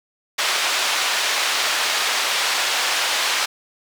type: band-pass noise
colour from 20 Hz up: white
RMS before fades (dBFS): -21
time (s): 0.38-3.46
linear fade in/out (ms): 10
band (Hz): 670 to 4400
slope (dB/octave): 12
effects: none